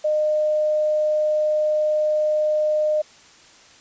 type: tone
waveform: sine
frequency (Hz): 610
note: D#5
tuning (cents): -34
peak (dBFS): -17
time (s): 0.04-3.02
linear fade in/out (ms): 10
effects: white hiss -49 dBFS RMS until 3.8 s + resampled to 16000 Hz